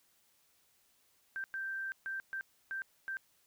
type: tone bursts at uneven times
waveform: sine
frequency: 1568 Hz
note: G6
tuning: in tune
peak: -36 dBFS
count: 6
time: 1.36-1.44 / 1.54-1.92 / 2.06-2.2 / 2.33-2.41 / 2.71-2.82 / 3.08-3.17 s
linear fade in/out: 0 ms
effects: white hiss -71 dBFS RMS until 3.46 s

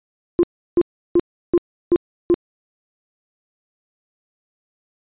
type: tone bursts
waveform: sine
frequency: 347.2 Hz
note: F4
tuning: 10 cents flat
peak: -9 dBFS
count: 6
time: 0.39-2.342 s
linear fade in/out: 0 ms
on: 42 ms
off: 340 ms
effects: tanh soft clip ceiling -7 dBFS + resampled to 8000 Hz

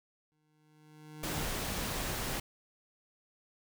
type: tone with exponential growth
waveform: 25% pulse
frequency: 153 Hz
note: D#3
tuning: 29 cents flat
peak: -33 dBFS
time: 0.32-1.43 s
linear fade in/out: 0 ms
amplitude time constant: 240 ms
type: noise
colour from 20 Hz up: pink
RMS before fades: -36 dBFS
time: 1.23-2.4 s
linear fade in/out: 5 ms
effects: none

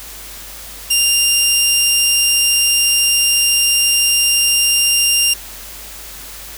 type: tone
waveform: 15% pulse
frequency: 2794 Hz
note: F7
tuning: in tune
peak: -4 dBFS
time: 0.9-5.34 s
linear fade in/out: 10 ms
effects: added 50 Hz sine -39 dBFS peak until 6.57 s + white hiss -33 dBFS RMS until 6.57 s

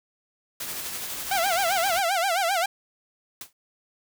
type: noise with tremolo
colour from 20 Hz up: white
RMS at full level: -32 dBFS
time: 0.6-2 s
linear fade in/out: 5 ms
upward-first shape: sine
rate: 12 Hz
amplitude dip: 30%
type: tone with vibrato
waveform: sawtooth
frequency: 728 Hz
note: F#5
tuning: 28 cents flat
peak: -18 dBFS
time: 1.31-2.66 s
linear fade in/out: 5 ms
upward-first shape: sine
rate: 7.6 Hz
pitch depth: 170 cents each way
type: noise with exponential decay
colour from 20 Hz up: white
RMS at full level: -33 dBFS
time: 3.41-3.53 s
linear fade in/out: 2 ms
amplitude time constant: 24 ms
effects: none

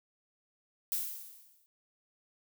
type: noise with exponential decay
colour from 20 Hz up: violet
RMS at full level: -31 dBFS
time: 0.92-1.66 s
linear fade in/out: 0 ms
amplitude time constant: 160 ms
effects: none

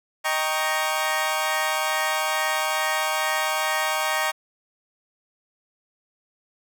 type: chord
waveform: 20% pulse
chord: Eb dominant seventh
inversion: none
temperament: equal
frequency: 622.3 / 784 / 932.3 / 1108.7 Hz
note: Eb5 / G5 / Bb5 / Db6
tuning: 0 / 0 / 0 / 0 cents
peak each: -23 dBFS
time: 0.24-4.32 s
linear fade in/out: 20 ms
effects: none

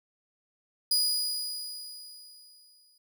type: tone with exponential decay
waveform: sawtooth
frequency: 4918 Hz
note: D#8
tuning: 21 cents flat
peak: -19 dBFS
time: 0.91-2.98 s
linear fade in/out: 5 ms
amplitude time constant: 450 ms
effects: none

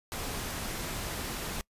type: noise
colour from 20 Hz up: pink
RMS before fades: -36 dBFS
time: 0.12-1.61 s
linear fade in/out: 0 ms
effects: noise-tail reverb RT60 0.1 s tail -24 dB re dry + resampled to 32000 Hz

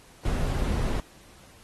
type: noise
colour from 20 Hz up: brown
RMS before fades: -26 dBFS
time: 0.25-1 s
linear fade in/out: 2 ms
effects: pink hiss -54 dBFS RMS until 1.63 s + AAC 32 kbps

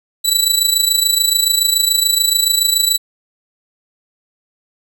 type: tone with amplitude modulation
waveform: 20% pulse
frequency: 3951 Hz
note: B7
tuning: in tune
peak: -3 dBFS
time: 0.24-2.98 s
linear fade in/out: 20 ms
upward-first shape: sine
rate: 27 Hz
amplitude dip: 70%
effects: none

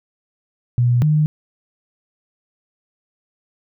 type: tone pair in turn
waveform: sine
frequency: 121.7 / 152.36 Hz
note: B2 / D#3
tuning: -25 / -36 cents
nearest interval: major third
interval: 389 cents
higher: second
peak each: -12 dBFS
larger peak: neither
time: 0.78-1.02 / 1.02-1.26 s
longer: neither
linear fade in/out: 0 ms
effects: none

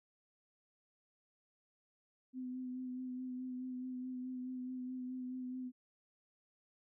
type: tone with vibrato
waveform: sine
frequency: 254 Hz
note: B3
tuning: 49 cents sharp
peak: -40 dBFS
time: 2.33-5.72 s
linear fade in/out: 50 ms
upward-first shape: sine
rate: 4.7 Hz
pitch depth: 21 cents each way
effects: none

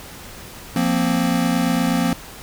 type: chord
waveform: square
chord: F suspended fourth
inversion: none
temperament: equal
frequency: 174.61 / 233.1 / 261.6 Hz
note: F3 / Bb3 / C4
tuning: 0 / 0 / 0 cents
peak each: -22 dBFS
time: 0.76-2.13 s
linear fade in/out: 2 ms
effects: pink hiss -38 dBFS RMS until 2.42 s

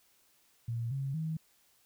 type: tone with pitch steps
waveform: sine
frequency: 116.54 / 136.21 / 159.2 Hz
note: A#2 / C#3 / D#3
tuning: 0 / -30 / +40 cents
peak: -32 dBFS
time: 0.68-1.37 s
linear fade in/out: 5 ms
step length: 230 ms
effects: white hiss -68 dBFS RMS until 1.85 s

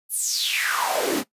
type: noise with high-pass filter sweep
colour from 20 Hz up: pink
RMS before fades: -24 dBFS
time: 0.09-1.24 s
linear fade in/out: 50 ms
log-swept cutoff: 12000 to 230 Hz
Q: 6.4
effects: noise-tail reverb RT60 0.1 s tail -17 dB re dry + resampled to 32000 Hz

